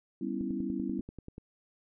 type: chord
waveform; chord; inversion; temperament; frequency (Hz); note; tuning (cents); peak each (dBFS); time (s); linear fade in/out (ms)
sine; C# half-diminished seventh; second; equal; 196 / 246.9 / 277.2 / 329.6; G3 / B3 / C#4 / E4; 0 / 0 / 0 / 0; -37; 0.21-1.01; 5
type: click train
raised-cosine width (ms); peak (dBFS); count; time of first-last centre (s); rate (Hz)
3; -30; 11; 0.41-1.381; 10.3
effects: none